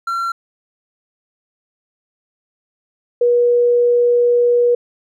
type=tone pair in turn; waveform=triangle / sine; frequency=1364 / 482.2 Hz; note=F6 / B4; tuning=-41 / -41 cents; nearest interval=octave + tritone; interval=1800 cents; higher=first; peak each=-16 / -10 dBFS; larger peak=second; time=0.07-0.32 / 3.21-4.75 s; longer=second; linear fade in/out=5 ms; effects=none